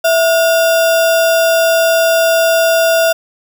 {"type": "tone with sample-and-hold", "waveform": "sine", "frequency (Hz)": 659.3, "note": "E5", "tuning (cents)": 0, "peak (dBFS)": -8, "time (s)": [0.04, 3.13], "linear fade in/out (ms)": 10, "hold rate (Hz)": 2100, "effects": []}